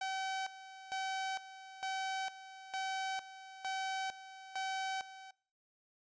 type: tone with tremolo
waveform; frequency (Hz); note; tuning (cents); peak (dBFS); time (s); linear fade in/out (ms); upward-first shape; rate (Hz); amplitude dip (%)
sawtooth; 765; G5; -42; -32; 0.01-5.31; 5; square; 1.1; 80
effects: noise-tail reverb RT60 0.5 s tail -23 dB re dry + resampled to 16000 Hz